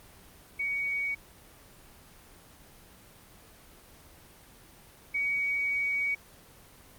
sine tone pair in turn, 2246 / 2254 Hz, C#7 / C#7, +22 / +28 cents, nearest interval unison, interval 6 cents, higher second, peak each -28 / -26 dBFS, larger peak second, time 0.59-1.15 / 5.14-6.15 s, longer second, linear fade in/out 10 ms, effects pink hiss -54 dBFS RMS until 6.98 s + Opus 24 kbps

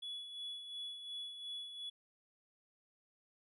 triangle tone with tremolo, 3400 Hz, G#7, 40 cents sharp, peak -39 dBFS, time 0.02-1.9 s, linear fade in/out 10 ms, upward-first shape sine, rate 2.8 Hz, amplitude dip 55%, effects tanh soft clip ceiling -35 dBFS + resampled to 32000 Hz

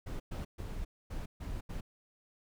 brown noise bursts at uneven times, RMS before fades -39 dBFS, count 6, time 0.06-0.2 / 0.31-0.45 / 0.58-0.85 / 1.1-1.26 / 1.4-1.61 / 1.69-1.81 s, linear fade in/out 10 ms, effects none

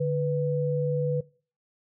sine tone pair together, 146.83 / 493.9 Hz, D3 / B4, 0 / 0 cents, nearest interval octave + major sixth, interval 2100 cents, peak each -26 dBFS, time 0-1.21 s, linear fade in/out 10 ms, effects noise-tail reverb RT60 0.4 s tail -22 dB re dry

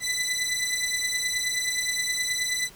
15% pulse beating tone pair, 1992 / 2001.5 Hz, B6 / B6, +14 / +23 cents, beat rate 9.5 Hz, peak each -22 dBFS, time 0-2.7 s, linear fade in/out 50 ms, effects pink hiss -50 dBFS RMS until 2.75 s

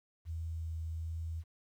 sine tone with vibrato, 81.4 Hz, E2, 21 cents flat, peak -36 dBFS, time 0.25-1.44 s, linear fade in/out 50 ms, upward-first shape triangle, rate 1.3 Hz, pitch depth 13 cents each way, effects 11-bit

